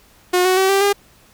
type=tone with pitch steps; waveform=sawtooth; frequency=361.1 / 371.3 / 381.7 / 392.4 / 403.5 Hz; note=F#4 / F#4 / G4 / G4 / G#4; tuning=-42 / +6 / -46 / +2 / -50 cents; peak=-9 dBFS; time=0.33-0.93 s; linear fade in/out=10 ms; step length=120 ms; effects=pink hiss -51 dBFS RMS until 1.33 s